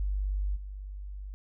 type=tone with level steps; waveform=sine; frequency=49.07 Hz; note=G1; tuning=2 cents sharp; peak=-27 / -37 dBFS; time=0-1.34 s; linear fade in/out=0 ms; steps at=0.55 s; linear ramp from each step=20 ms; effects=none